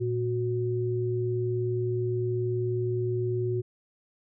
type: tone pair together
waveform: sine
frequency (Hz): 115.9 / 366.7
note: A#2 / F#4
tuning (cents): -10 / -15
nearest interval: octave + minor sixth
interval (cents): 1995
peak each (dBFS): -28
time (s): 0-3.62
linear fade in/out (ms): 20
effects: none